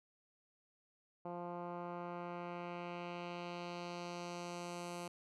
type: tone with low-pass filter sweep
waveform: 10% pulse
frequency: 174.61 Hz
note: F3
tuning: in tune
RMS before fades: -45 dBFS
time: 1.25-5.08 s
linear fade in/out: 5 ms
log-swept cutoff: 870 to 10000 Hz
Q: 1.3
effects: none